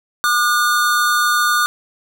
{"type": "tone pair together", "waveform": "square", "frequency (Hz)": [1203, 1450.8], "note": ["D6", "F#6"], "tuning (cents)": [41, -34], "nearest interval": "minor third", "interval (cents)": 325, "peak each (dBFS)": -17, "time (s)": [0.24, 1.66], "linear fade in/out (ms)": 0, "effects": []}